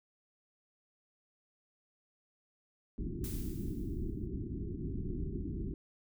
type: low-pass noise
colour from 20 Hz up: pink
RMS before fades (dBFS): -38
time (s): 2.98-5.74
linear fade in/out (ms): 2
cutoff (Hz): 390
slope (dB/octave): 96
type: noise with exponential decay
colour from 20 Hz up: blue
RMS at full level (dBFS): -44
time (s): 3.24-4.26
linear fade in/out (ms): 1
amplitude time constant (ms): 220
effects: none